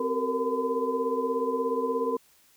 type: tone cluster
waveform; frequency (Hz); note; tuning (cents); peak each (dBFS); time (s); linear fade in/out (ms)
sine; 260.5 / 384.7 / 453.9 / 470.7 / 1013; C4 / G4 / A#4 / A#4 / B5; -7 / -33 / -46 / +17 / +44; -33 / -37 / -29 / -30 / -32; 0-2.17; 5
effects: white hiss -61 dBFS RMS until 2.56 s